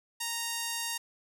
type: tone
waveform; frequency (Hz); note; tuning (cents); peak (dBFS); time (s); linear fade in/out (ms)
5% pulse; 930; A#5; -4; -20; 0.2-0.98; 10
effects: none